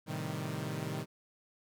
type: chord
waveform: sawtooth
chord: A half-diminished seventh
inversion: none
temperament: equal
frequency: 110 / 130.81 / 155.56 / 196 Hz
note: A2 / C3 / Eb3 / G3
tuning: 0 / 0 / 0 / 0 cents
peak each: -39 / -37 / -35 / -39 dBFS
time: 0.06-1.06 s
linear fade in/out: 50 ms
effects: none